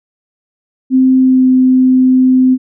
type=tone with pitch glide; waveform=sine; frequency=260 to 257.3 Hz; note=C4 to C4; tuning=-11 to -29 cents; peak=-5 dBFS; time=0.9-2.58 s; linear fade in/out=50 ms; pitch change=-18 cents; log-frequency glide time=1.18-1.47 s; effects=none